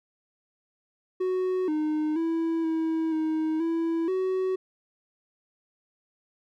triangle tone with pitch steps, 370.2 / 306.6 / 328.7 / 322.7 / 315.1 / 330.4 / 375 Hz, F#4 / D#4 / E4 / E4 / D#4 / E4 / F#4, +1 / -25 / -5 / -37 / +22 / +4 / +23 cents, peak -22 dBFS, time 1.2-4.56 s, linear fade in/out 10 ms, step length 480 ms, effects none

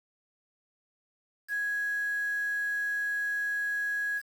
sine tone with quantisation, 1663 Hz, G#6, 2 cents sharp, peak -28 dBFS, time 1.48-4.22 s, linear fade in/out 50 ms, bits 8, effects none

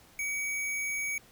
sine tone with sample-and-hold, 2270 Hz, C#7, 41 cents sharp, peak -30 dBFS, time 0.19-1.18 s, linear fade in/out 2 ms, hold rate 8820 Hz, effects pink hiss -58 dBFS RMS until 1.31 s

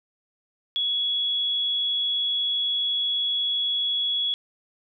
sine tone, 3363 Hz, G#7, 21 cents sharp, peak -22 dBFS, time 0.76-4.34 s, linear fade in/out 0 ms, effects none

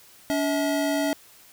square tone pair together, 285.8 / 644 Hz, D4 / E5, -47 / -41 cents, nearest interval octave + major second, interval 1406 cents, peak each -25 / -27 dBFS, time 0.3-1.13 s, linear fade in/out 0 ms, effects white hiss -52 dBFS RMS until 1.52 s

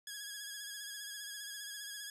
10% pulse tone with vibrato, 1661.2 Hz, G#6, in tune, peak -34 dBFS, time 0.07-2.1 s, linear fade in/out 2 ms, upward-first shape sine, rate 15 Hz, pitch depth 38 cents each way, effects none

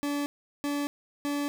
40% pulse tone bursts, 287.8 Hz, D4, 35 cents flat, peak -27 dBFS, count 3, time 0.03-1.48 s, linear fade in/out 0 ms, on 230 ms, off 380 ms, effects none

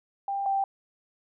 sine tone pair in turn, 793 / 784.3 Hz, G5 / G5, +20 / +1 cents, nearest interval unison, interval 19 cents, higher first, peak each -27 / -23 dBFS, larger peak second, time 0.28-0.46 / 0.46-0.64 s, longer neither, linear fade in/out 2 ms, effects none

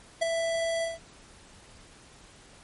square tone with ADSR envelope, 662 Hz, E5, 7 cents sharp, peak -21 dBFS, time 0.21-0.99 s, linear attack 15 ms, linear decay 10 ms, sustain -6 dB, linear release 170 ms, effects pink hiss -53 dBFS RMS until 2.63 s + MP3 48 kbps

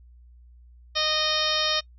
harmonic tone with a mistuned harmonic, 617 Hz, D#5, 15 cents flat, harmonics 1 / 2 / 3 / 4 / 5 / 6 / 7 / 8 / 9, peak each -31 / -31 / -33 / -33 / -29 / -27 / -32 / -32 / -31 dBFS, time 0.95-1.81 s, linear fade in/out 20 ms, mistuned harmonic 8, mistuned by +31 cents, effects noise-tail reverb RT60 0.1 s tail -24 dB re dry + added 60 Hz sine -48 dBFS peak until 1.98 s

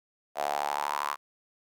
sawtooth tone with high-pass filter sweep, 72.6 Hz, D2, 19 cents flat, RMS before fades -31 dBFS, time 0.35-1.17 s, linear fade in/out 50 ms, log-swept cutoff 680 to 1100 Hz, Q 5.6, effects none

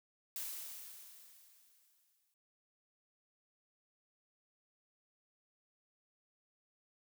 blue noise with exponential decay, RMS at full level -41 dBFS, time 0.36-2.34 s, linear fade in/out 1 ms, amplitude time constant 430 ms, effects noise-tail reverb RT60 0.5 s tail -25 dB re dry

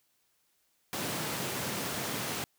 pink high-pass noise, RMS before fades -35 dBFS, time 0.93-2.44 s, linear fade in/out 0 ms, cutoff 120 Hz, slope 24 dB/octave, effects white hiss -73 dBFS RMS until 2.58 s

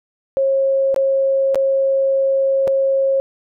sine tone with dropouts, 541 Hz, C#5, 42 cents flat, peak -13 dBFS, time 0.37-3.2 s, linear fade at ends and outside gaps 0 ms, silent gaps 0.944-0.962 / 1.546-1.556 / 2.674-2.678 s, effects none

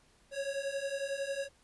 square beating tone pair, 546 / 557 Hz, C#5 / C#5, -26 / +8 cents, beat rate 11 Hz, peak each -39 / -37 dBFS, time 0.31-1.49 s, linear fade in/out 50 ms, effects pink hiss -66 dBFS RMS until 1.63 s + resampled to 24000 Hz

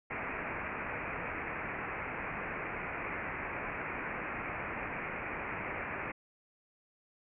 white low-pass noise, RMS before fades -39 dBFS, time 0.1-6.12 s, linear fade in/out 10 ms, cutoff 2500 Hz, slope 96 dB/octave, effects none

